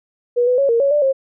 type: tone with pitch steps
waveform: sine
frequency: 484.2 / 498.2 / 554 / 464.5 / 557 / 590 / 537 Hz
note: B4 / B4 / C#5 / A#4 / C#5 / D5 / C5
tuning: -34 / +15 / -1 / -6 / +8 / +8 / +45 cents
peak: -12 dBFS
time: 0.36-1.13 s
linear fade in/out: 20 ms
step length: 110 ms
effects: none